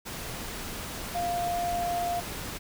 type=tone in noise; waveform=sine; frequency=698.5 Hz; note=F5; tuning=in tune; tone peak=-27 dBFS; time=1.14-2.21 s; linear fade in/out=20 ms; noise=pink; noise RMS=-37 dBFS; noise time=0.05-2.59 s; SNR=+7 dB; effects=none